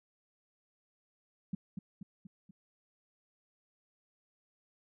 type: tone with echo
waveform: sine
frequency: 188.6 Hz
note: F#3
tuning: 33 cents sharp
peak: -31 dBFS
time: 1.53-1.55 s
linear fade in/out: 5 ms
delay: 240 ms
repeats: 4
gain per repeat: -5 dB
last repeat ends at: 2.51 s
effects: none